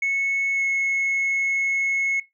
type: tone with pitch glide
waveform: sine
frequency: 2200 to 2184 Hz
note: C#7 to C#7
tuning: -14 to -26 cents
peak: -18 dBFS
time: 0.02-2.2 s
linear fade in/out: 5 ms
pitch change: -12 cents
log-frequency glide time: 0.53-0.63 s
effects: noise-tail reverb RT60 0.2 s tail -19 dB re dry + tanh soft clip ceiling -18 dBFS